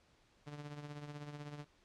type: tone with tremolo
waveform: sawtooth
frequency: 146.83 Hz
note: D3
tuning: in tune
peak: -39 dBFS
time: 0.46-1.65 s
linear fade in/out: 20 ms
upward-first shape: triangle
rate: 16 Hz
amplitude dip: 65%
effects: pink hiss -70 dBFS RMS until 1.84 s + low-pass 6000 Hz 12 dB/octave